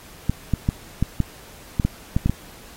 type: clicks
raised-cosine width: 5 ms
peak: -6 dBFS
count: 10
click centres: 0.296 / 0.537 / 0.689 / 1.026 / 1.203 / 1.798 / 1.85 / 2.165 / 2.26 / 2.296 s
effects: pink hiss -45 dBFS RMS until 2.76 s + AAC 48 kbps